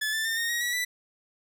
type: tone with pitch steps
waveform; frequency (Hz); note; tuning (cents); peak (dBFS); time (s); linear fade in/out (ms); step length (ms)
sawtooth; 1727 / 1766.3 / 1806.6 / 1847.7 / 1889.8 / 1932.9 / 1976.9; A6 / A6 / A6 / A#6 / A#6 / B6 / B6; -33 / +6 / +45 / -16 / +23 / -38 / +1; -23; 0.01-0.85; 10; 120
effects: none